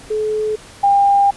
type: tone pair in turn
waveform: sine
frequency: 429.4 / 800.4 Hz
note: A4 / G5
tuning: -42 / +36 cents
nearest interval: major seventh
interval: 1078 cents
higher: second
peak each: -16 / -9 dBFS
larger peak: second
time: 0.1-0.56 / 0.83-1.31 s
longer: second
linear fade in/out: 10 ms
effects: pink hiss -40 dBFS RMS until 1.36 s + resampled to 24000 Hz